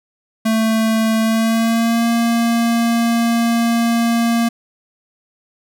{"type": "tone with pitch glide", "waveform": "square", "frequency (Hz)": [222.1, 232.5], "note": ["A3", "A#3"], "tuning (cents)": [16, -4], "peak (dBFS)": -14, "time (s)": [0.45, 4.49], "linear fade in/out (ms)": 10, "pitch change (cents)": 80, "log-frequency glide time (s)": [1.21, 2.08], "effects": []}